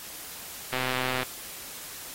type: click train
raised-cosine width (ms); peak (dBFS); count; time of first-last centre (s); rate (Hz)
0.3; -13; 65; 0.73-1.23; 128
effects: white hiss -41 dBFS RMS until 2.14 s + AAC 48 kbps